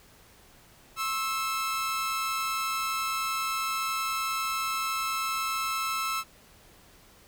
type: tone pair together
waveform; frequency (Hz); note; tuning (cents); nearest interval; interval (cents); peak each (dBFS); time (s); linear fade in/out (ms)
sawtooth; 1072.4 / 1313; C6 / E6; +42 / -7; major third; 351; -32 / -25; 0.96-6.24; 50
effects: pink hiss -56 dBFS RMS until 7.27 s